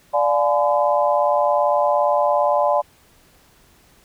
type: chord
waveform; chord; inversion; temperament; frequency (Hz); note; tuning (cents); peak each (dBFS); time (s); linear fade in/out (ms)
sine; D diminished seventh; none; just; 587.3 / 704.8 / 845.8 / 1014.9; D5 / F5 / Ab5 / Cb6; 0 / +16 / +31 / +47; -18 / -22 / -21 / -22; 0.13-2.82; 20
effects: pink hiss -54 dBFS RMS until 4.04 s